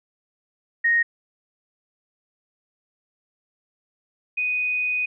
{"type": "tone pair in turn", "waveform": "sine", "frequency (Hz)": [1864.7, 2489], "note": ["A#6", "D#7"], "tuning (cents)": [0, 0], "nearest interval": "perfect fourth", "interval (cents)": 500, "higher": "second", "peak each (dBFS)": [-16, -21], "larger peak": "first", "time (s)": [[0.84, 1.03], [4.37, 5.06]], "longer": "second", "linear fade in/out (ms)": 10, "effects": []}